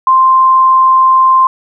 sine tone, 1046.5 Hz, C6, in tune, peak -4 dBFS, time 0.07-1.47 s, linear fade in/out 2 ms, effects none

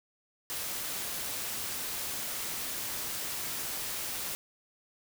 white noise, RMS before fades -36 dBFS, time 0.5-4.35 s, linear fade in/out 0 ms, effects none

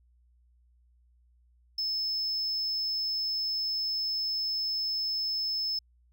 triangle tone, 5230 Hz, E8, 15 cents flat, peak -26 dBFS, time 1.78-5.79 s, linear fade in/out 5 ms, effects tanh soft clip ceiling -24 dBFS + added 60 Hz sine -61 dBFS peak until 6.12 s

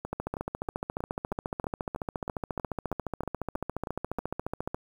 two click trains, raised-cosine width 1 ms, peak -17 / -20 dBFS, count 67 / 14, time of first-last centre 0.13-4.745 / 0.05-4.19 s, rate 14.3 / 3.14 Hz, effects 8-bit

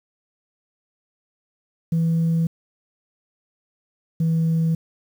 sine tone pair in turn, 164.81 / 163.01 Hz, E3 / E3, 0 / -19 cents, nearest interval unison, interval 19 cents, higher first, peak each -15 dBFS, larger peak neither, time 1.92-2.47 / 4.2-4.75 s, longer neither, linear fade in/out 5 ms, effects tanh soft clip ceiling -15 dBFS + 8-bit

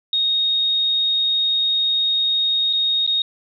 sine tone with dropouts, 3729 Hz, A#7, in tune, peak -16 dBFS, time 0.13-3.22 s, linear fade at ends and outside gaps 2 ms, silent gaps 2.729-2.733 / 3.065-3.075 s, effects none

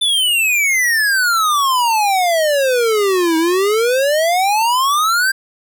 square exponential two-way sweep, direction down then up, 3556 to 317.8 to 1603 Hz, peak -13 dBFS, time 0.01-5.32 s, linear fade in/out 10 ms, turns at 3.37 s, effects none

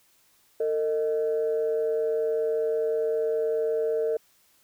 sine tone pair together, 452.6 / 621 Hz, A4 / D#5, +49 / -3 cents, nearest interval perfect fourth, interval 548 cents, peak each -23 / -29 dBFS, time 0.6-4.17 s, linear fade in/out 5 ms, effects tanh soft clip ceiling -17 dBFS + white hiss -63 dBFS RMS until 4.63 s

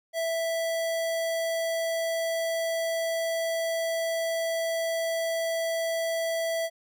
square tone, 659.3 Hz, E5, in tune, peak -27 dBFS, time 0.13-6.7 s, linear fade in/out 50 ms, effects none

